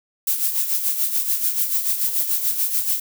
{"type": "noise with tremolo", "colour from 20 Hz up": "violet", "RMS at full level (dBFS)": -19, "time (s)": [0.27, 3], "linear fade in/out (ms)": 5, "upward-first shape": "sine", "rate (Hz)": 6.9, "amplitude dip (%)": 60, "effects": []}